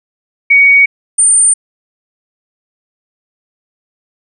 sine tone pair in turn, 2243 / 8972 Hz, C#7 / C#9, +20 / +20 cents, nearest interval 2 octaves, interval 2400 cents, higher second, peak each -3 / -5 dBFS, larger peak first, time 0.5-0.86 / 1.18-1.54 s, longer neither, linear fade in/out 10 ms, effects none

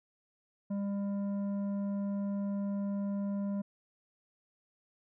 sine tone with tanh clipping, 200.2 Hz, G3, 37 cents sharp, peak -33 dBFS, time 0.7-3.62 s, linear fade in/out 10 ms, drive 9 dB, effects none

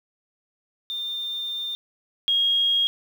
sine tone pair in turn, 3608 / 3269 Hz, A7 / G#7, +43 / -28 cents, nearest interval major second, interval 171 cents, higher first, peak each -27 / -18 dBFS, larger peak second, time 0.9-1.75 / 2.28-2.87 s, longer first, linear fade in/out 0 ms, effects 8-bit

